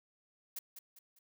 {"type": "noise with echo", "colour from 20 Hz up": "blue", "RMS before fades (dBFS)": -41, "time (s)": [0.56, 0.59], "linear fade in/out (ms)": 5, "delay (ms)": 200, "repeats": 3, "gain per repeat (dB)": -8, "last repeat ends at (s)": 1.19, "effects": []}